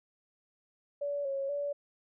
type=tone with pitch steps; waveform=sine; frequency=573 / 548 / 574 Hz; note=D5 / C#5 / D5; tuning=-43 / -20 / -40 cents; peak=-31 dBFS; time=1.01-1.73 s; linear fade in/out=10 ms; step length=240 ms; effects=none